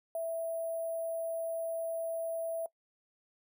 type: tone with sample-and-hold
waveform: sine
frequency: 659.3 Hz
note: E5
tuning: in tune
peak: -32 dBFS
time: 0.15-2.66 s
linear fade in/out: 2 ms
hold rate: 11025 Hz
effects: noise-tail reverb RT60 0.1 s tail -21 dB re dry